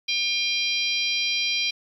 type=harmonic tone; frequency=800 Hz; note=G5; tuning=35 cents sharp; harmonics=3 / 4 / 5 / 6 / 7; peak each=-26 / -28 / -29 / -30 / -33 dBFS; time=0.08-1.71 s; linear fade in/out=10 ms; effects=9-bit